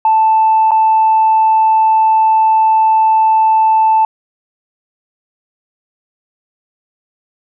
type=tone with dropouts; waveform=sine; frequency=880 Hz; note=A5; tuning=in tune; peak=-6 dBFS; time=0.05-4.05 s; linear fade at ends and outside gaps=2 ms; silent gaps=0.709-0.716 s; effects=tanh soft clip ceiling -3 dBFS